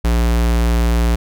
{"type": "tone", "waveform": "square", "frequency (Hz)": 58.27, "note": "A#1", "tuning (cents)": 0, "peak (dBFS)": -13, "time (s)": [0.04, 1.16], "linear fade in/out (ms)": 10, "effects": []}